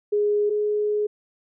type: tone pair in turn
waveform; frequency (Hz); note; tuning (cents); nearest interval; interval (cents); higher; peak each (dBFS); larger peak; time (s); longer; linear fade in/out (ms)
sine; 415.1 / 419.2; G#4 / G#4; -1 / +16; unison; 17; second; -18 / -20; first; 0.12-0.5 / 0.5-1.07; second; 10
effects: none